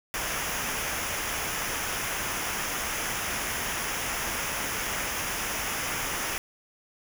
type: noise with comb filter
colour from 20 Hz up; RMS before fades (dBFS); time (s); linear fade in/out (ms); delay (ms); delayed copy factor
pink; -31; 0.14-6.38; 0; 0.24; -0.65
effects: none